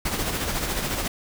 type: noise with tremolo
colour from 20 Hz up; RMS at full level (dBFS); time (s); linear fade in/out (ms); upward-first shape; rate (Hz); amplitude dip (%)
pink; -25; 0.05-1.08; 5; sine; 14; 45
effects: none